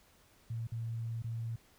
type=tone with dropouts; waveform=sine; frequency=114.7 Hz; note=A#2; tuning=28 cents flat; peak=-35 dBFS; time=0.5-1.56 s; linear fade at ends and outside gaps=5 ms; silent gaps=0.671-0.719 / 1.222-1.242 s; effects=pink hiss -65 dBFS RMS until 1.78 s